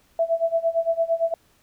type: tone with tremolo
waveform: sine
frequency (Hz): 663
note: E5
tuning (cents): +10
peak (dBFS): -16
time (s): 0.19-1.34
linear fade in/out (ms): 2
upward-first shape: sine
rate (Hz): 8.8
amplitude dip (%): 90
effects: pink hiss -61 dBFS RMS until 1.62 s

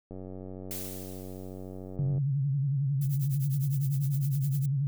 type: click train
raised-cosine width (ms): 2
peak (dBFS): -29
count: 195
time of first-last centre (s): 0.11-2.18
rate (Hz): 93.7
type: noise with exponential decay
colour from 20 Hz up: blue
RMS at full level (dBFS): -36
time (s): 0.71-1.96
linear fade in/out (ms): 0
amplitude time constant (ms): 270
type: tone with vibrato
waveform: sine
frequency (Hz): 138.59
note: C#3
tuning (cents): 0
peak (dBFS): -25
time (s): 1.99-4.87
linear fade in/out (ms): 0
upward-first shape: sine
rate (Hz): 11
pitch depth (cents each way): 92
type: noise with tremolo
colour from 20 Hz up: violet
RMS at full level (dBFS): -40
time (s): 3.01-4.66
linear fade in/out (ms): 5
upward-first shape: triangle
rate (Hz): 9.9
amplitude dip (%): 100
effects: none

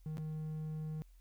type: tone with dropouts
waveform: triangle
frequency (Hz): 155.56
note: D#3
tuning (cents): 0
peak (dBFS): -36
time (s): 0.06-1.02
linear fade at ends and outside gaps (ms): 0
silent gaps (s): 0.171-0.181
effects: added 43 Hz sine -57 dBFS peak until 1.2 s + white hiss -75 dBFS RMS until 1.2 s

